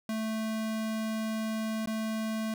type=tone with dropouts; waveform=square; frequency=220 Hz; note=A3; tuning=in tune; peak=-31 dBFS; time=0.09-2.54 s; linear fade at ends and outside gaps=2 ms; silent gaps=1.859-1.873 s; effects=none